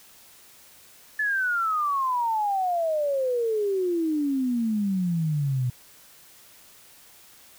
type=exponential sweep; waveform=sine; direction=down; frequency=1743 to 121.9 Hz; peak=-22 dBFS; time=1.19-5.7 s; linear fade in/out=5 ms; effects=white hiss -52 dBFS RMS until 7.58 s